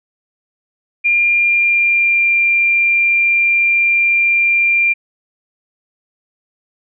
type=tone with pitch glide; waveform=sine; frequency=2400 to 2382 Hz; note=D7 to D7; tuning=+37 to +24 cents; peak=-10 dBFS; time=1.04-4.94 s; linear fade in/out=20 ms; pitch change=-13 cents; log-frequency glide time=1.38-2.33 s; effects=none